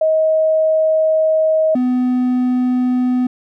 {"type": "tone pair in turn", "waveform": ["sine", "triangle"], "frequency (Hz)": [632, 250.8], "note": ["D#5", "B3"], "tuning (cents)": [27, 27], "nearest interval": "octave + major third", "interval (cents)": 1600, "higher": "first", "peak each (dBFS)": -11, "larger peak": "neither", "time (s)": [[0.01, 1.75], [1.75, 3.27]], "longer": "first", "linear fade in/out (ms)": 5, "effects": []}